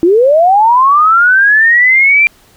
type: linear sweep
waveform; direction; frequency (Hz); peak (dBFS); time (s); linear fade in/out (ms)
sine; up; 320.4 to 2381; -4; 0.03-2.27; 0
effects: pink hiss -46 dBFS RMS until 2.56 s